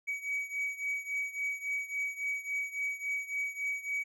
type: beating tone pair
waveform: triangle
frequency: 2267 / 2270.6 Hz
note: C#7 / C#7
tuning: +38 / +41 cents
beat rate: 3.6 Hz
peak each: -33 / -36 dBFS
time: 0.07-4.04 s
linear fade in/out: 20 ms
effects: none